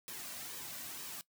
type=noise with flanger; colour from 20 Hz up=white; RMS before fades=-45 dBFS; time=0.08-1.21 s; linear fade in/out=0 ms; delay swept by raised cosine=1.4 to 2.39 ms; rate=2.1 Hz; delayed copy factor=-0.55; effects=noise-tail reverb RT60 0.1 s tail -19 dB re dry